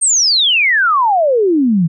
sine exponential sweep, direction down, 8870 to 156 Hz, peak -9 dBFS, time 0.01-1.88 s, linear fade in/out 20 ms, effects none

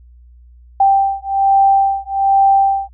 sine beating tone pair, 784 / 785.2 Hz, G5 / G5, 0 / +3 cents, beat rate 1.2 Hz, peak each -13 dBFS, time 0.8-2.89 s, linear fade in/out 5 ms, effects added 60 Hz sine -40 dBFS peak until 2.93 s

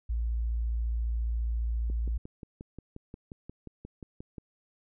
sine tone, 57.3 Hz, A#1, 29 cents flat, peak -27 dBFS, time 0.09-2.18 s, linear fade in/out 10 ms
click train, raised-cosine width 3 ms, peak -29 dBFS, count 15, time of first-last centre 1.9-4.382 s, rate 5.64 Hz
effects none

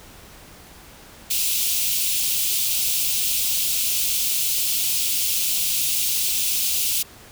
white high-pass noise, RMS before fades -22 dBFS, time 1.3-7.03 s, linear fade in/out 10 ms, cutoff 2500 Hz, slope 48 dB/octave, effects pink hiss -45 dBFS RMS until 7.31 s

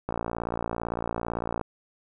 click train, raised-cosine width 1 ms, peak -15 dBFS, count 89, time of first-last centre 0.09-1.612 s, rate 57.8 Hz, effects none

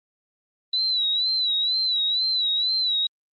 sine tone with vibrato, 3951 Hz, B7, in tune, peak -20 dBFS, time 0.73-3.07 s, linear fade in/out 5 ms, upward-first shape sine, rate 2.1 Hz, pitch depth 79 cents each way, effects Opus 24 kbps

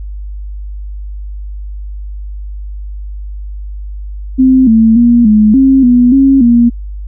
sine tone with pitch steps, 260.1 / 223.6 / 237.9 / 213 / 267.5 / 245.1 / 271.2 / 236.9 Hz, C4 / A3 / A#3 / G#3 / C4 / B3 / C#4 / A#3, -10 / +28 / +35 / +44 / +38 / -13 / -38 / +28 cents, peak -3 dBFS, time 4.38-6.7 s, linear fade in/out 20 ms, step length 290 ms, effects added 50 Hz sine -20 dBFS peak until 7.07 s

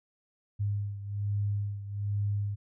sine beating tone pair, 101.7 / 102.9 Hz, G#2 / G#2, -36 / -16 cents, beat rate 1.2 Hz, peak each -30 / -35 dBFS, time 0.59-2.56 s, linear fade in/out 20 ms, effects none

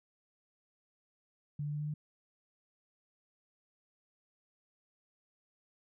sine tone with pitch steps, 146.4 / 147.42 / 148.44 / 149.48 / 150.52 Hz, D3 / D3 / D3 / D3 / D3, -5 / +7 / +19 / +31 / +43 cents, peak -34 dBFS, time 1.59-1.94 s, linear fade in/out 5 ms, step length 70 ms, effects none

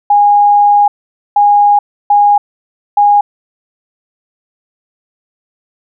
sine tone bursts at uneven times, 821 Hz, G#5, 20 cents flat, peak -4 dBFS, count 4, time 0.1-0.88 / 1.36-1.79 / 2.1-2.38 / 2.97-3.21 s, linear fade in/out 5 ms, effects none

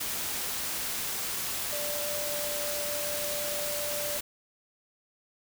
sine tone in noise, 587.3 Hz, D5, in tune, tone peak -35 dBFS, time 1.72-4.18 s, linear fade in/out 10 ms, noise white, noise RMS -33 dBFS, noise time 0-4.21 s, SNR -5 dB, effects none

